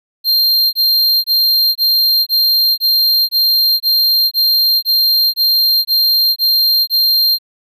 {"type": "tone bursts", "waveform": "square", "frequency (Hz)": 4186, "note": "C8", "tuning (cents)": 0, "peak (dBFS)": -10, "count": 14, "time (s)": [0.24, 7.386], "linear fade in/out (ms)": 50, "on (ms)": 490, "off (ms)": 22, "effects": []}